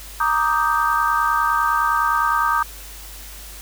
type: chord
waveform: sine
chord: Eb major seventh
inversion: second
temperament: equal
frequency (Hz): 932.3 / 1174.7 / 1244.5 / 1568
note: Bb5 / D6 / Eb6 / G6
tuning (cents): 0 / 0 / 0 / 0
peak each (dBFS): -22 / -22 / -20 / -23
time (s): 0.2-2.63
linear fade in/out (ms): 5
effects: added 50 Hz sine -38 dBFS peak until 3.61 s + white hiss -39 dBFS RMS until 3.61 s